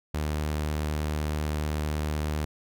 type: tone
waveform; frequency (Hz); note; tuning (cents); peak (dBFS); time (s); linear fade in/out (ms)
sawtooth; 75.8; D#2; -45; -23; 0.14-2.45; 5
effects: none